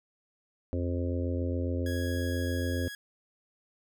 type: harmonic tone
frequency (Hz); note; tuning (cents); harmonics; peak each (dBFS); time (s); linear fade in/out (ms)
87.31; F2; 0; 1 / 3 / 4 / 5 / 6 / 7; -30 / -34 / -39 / -41 / -38 / -46; 0.73-2.88; 0
type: clicks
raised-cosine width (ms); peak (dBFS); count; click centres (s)
3; -35; 2; 1.421 / 2.175
type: tone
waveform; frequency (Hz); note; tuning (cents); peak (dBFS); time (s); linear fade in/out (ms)
sawtooth; 1661.2; G#6; 0; -36; 1.86-2.95; 2
effects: none